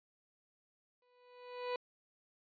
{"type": "tone with exponential growth", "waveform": "30% pulse", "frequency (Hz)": 493.9, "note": "B4", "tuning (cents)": 0, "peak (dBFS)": -31, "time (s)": [1.02, 1.76], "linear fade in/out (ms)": 2, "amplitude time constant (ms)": 160, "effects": ["resampled to 11025 Hz"]}